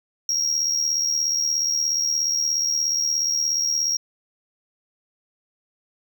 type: tone with amplitude modulation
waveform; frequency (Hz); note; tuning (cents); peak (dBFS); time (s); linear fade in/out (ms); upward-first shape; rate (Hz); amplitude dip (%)
triangle; 5610; F8; +7; -16; 0.29-3.97; 2; sine; 76.9; 60
effects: none